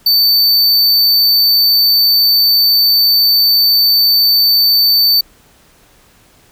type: tone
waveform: square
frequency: 4554 Hz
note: C#8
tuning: 46 cents sharp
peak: -8 dBFS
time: 0.06-5.21 s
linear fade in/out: 5 ms
effects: pink hiss -48 dBFS RMS until 6.51 s